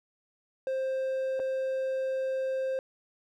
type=tone with dropouts; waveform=triangle; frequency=527 Hz; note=C5; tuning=12 cents sharp; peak=-26 dBFS; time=0.67-2.79 s; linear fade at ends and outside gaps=1 ms; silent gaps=1.394-1.399 s; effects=none